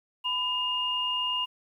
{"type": "tone pair together", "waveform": "sine", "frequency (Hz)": [1001.3, 2832], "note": ["B5", "F7"], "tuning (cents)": [24, 23], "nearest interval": "octave + tritone", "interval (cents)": 1799, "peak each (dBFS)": [-32, -27], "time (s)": [0.24, 1.46], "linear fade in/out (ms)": 20, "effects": ["10-bit"]}